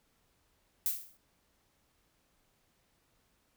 violet noise with exponential decay, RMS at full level -28 dBFS, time 0.86-1.17 s, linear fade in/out 1 ms, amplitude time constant 66 ms, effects pink hiss -73 dBFS RMS until 3.56 s

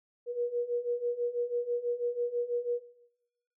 sine beating tone pair, 477.7 / 483.8 Hz, A#4 / B4, +42 / -36 cents, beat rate 6.1 Hz, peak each -35 / -31 dBFS, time 0.26-2.82 s, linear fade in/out 50 ms, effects noise-tail reverb RT60 1.0 s tail -20 dB re dry

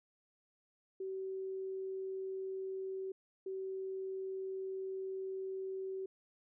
sine tone bursts at uneven times, 381.6 Hz, G4, 47 cents flat, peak -38 dBFS, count 2, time 1-3.12 / 3.46-6.06 s, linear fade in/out 5 ms, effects none

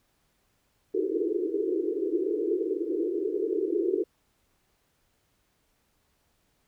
pink band-pass noise, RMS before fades -28 dBFS, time 0.94-4.04 s, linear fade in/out 5 ms, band 320 to 450 Hz, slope 96 dB/octave, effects pink hiss -71 dBFS RMS until 6.67 s

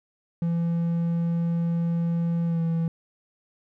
triangle tone with pitch glide, 168.8 to 165.33 Hz, E3 to E3, +41 to +5 cents, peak -20 dBFS, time 0.42-2.88 s, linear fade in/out 2 ms, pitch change -36 cents, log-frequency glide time 2.46-2.61 s, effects none

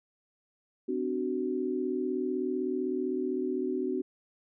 sine tone cluster, 257.6 / 297.3 / 373.2 Hz, C4 / D4 / F#4, -27 / +21 / +15 cents, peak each -33 / -35 / -31 dBFS, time 0.88-4.02 s, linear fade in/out 10 ms, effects none

